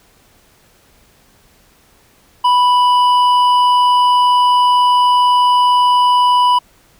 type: tone with hard clipping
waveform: sine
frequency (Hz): 987.8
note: B5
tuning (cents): 0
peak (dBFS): -10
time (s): 2.44-6.59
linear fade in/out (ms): 10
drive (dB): 7
effects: pink hiss -51 dBFS RMS until 6.99 s